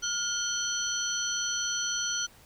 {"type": "tone cluster", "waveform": "sine", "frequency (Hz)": [1418, 3137, 4316, 5960], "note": ["F6", "G7", "C#8", "F#8"], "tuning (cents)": [26, 1, -47, 12], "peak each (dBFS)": [-34, -35, -37, -31], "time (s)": [0.02, 2.27], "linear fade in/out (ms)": 20, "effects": ["pink hiss -56 dBFS RMS until 2.45 s"]}